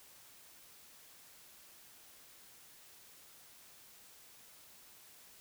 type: silence
effects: white hiss -59 dBFS RMS until 5.4 s